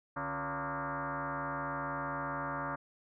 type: tone with frequency modulation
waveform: sine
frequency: 147.6 Hz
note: D3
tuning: 9 cents sharp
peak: -34 dBFS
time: 0.16-2.76 s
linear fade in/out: 10 ms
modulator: 211 Hz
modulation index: 6.7
effects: none